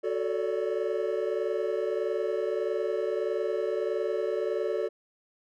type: chord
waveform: triangle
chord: D major seventh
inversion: first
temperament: equal with one note detuned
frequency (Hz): 370 / 440 / 565.7 / 587.3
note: F#4 / A4 / C#5 / D5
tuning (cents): 0 / 0 / +35 / 0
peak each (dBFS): -30 / -28 / -33 / -33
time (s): 0.03-4.89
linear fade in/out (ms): 20
effects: none